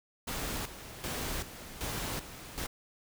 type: noise with tremolo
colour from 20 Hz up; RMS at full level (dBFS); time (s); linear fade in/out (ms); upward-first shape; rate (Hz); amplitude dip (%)
pink; -36; 0.27-2.67; 10; square; 1.3; 70
effects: none